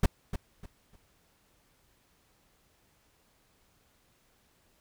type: noise with echo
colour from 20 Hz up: brown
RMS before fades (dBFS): -20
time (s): 0.03-0.06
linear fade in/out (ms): 5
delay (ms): 300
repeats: 3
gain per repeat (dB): -11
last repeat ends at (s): 0.96
effects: pink hiss -68 dBFS RMS until 4.8 s